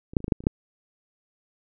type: clicks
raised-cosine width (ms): 3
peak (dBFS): -27 / -7 / -30 / -16 / -17 / -6 / -25 / -28 / -6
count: 9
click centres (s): 0.135 / 0.168 / 0.204 / 0.243 / 0.281 / 0.322 / 0.405 / 0.439 / 0.469
effects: none